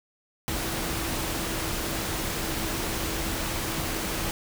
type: tone in noise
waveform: sine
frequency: 327.5 Hz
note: E4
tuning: 11 cents flat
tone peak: -38 dBFS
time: 0.48-4.31 s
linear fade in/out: 0 ms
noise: pink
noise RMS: -30 dBFS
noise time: 0.48-4.31 s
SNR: -11 dB
effects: none